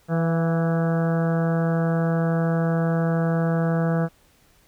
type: harmonic tone with a mistuned harmonic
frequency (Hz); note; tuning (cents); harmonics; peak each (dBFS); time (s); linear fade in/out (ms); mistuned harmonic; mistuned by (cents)
164.81; E3; 0; 1 / 2 / 3 / 4 / 5 / 6 / 7 / 8 / 9 / 10; -20 / -32 / -28 / -30 / -37 / -44 / -39 / -38 / -38 / -40; 0.08-4.09; 50; 4; +28
effects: pink hiss -59 dBFS RMS until 4.67 s